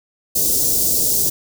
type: band-stop noise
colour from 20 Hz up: white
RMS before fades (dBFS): -17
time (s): 0.35-1.3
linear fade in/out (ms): 10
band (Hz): 530 to 5200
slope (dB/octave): 24
effects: none